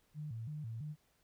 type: tone with vibrato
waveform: sine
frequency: 130.81 Hz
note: C3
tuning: in tune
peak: -40 dBFS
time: 0.14-0.96 s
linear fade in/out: 50 ms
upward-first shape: square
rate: 3 Hz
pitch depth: 250 cents each way
effects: pink hiss -74 dBFS RMS until 1.23 s